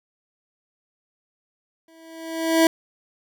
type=tone with exponential growth; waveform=25% pulse; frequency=326.1 Hz; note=E4; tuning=19 cents flat; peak=-8 dBFS; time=1.88-2.67 s; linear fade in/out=2 ms; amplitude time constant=170 ms; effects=none